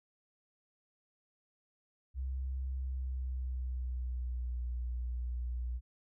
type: tone with pitch glide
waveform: sine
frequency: 65.41 to 60.68 Hz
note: C2 to B1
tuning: 0 to -30 cents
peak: -34 dBFS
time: 2.14-5.81 s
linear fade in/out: 50 ms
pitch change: -130 cents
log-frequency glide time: 2.71-4.63 s
effects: none